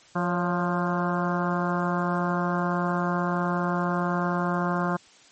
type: harmonic tone with a mistuned harmonic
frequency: 175.6 Hz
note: F3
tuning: 10 cents sharp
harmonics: 1 / 2 / 3 / 4 / 5 / 6 / 7 / 8 / 9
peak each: -26 / -32 / -34 / -32 / -36 / -31 / -35 / -35 / -39 dBFS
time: 0.15-4.97 s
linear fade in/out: 10 ms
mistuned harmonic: 3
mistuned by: +62 cents
effects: white hiss -54 dBFS RMS until 5.31 s + MP3 32 kbps